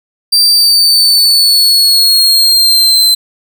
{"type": "linear sweep", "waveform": "40% pulse", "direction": "down", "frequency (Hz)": [4700, 4066], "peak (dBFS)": -4, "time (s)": [0.32, 3.15], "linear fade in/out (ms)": 10, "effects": []}